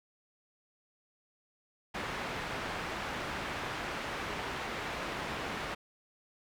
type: low-pass noise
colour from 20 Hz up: white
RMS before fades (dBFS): -38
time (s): 1.94-5.75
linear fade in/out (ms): 10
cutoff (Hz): 1900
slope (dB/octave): 12
effects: none